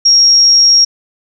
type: tone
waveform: sine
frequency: 5588 Hz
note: F8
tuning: in tune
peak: -4 dBFS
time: 0.05-0.85 s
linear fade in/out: 10 ms
effects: none